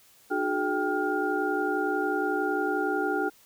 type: tone cluster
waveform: sine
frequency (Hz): 302.2 / 368.3 / 419.3 / 785 / 1414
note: D4 / F#4 / G#4 / G5 / F6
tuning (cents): +50 / -8 / +17 / +2 / +21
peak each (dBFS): -31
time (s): 0.3-3.3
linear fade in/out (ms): 20
effects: white hiss -58 dBFS RMS until 3.45 s